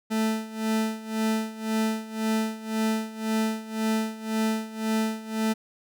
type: tone with tremolo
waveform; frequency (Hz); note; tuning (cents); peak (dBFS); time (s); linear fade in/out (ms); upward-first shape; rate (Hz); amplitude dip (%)
40% pulse; 220; A3; 0; -21; 0.1-5.54; 20; sine; 1.9; 85
effects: none